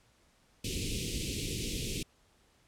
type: band-stop noise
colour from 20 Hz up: pink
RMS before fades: -35 dBFS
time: 0.64-2.03 s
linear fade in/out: 5 ms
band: 460 to 2400 Hz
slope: 48 dB/octave
effects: pink hiss -67 dBFS RMS until 2.67 s + low-pass 10000 Hz 12 dB/octave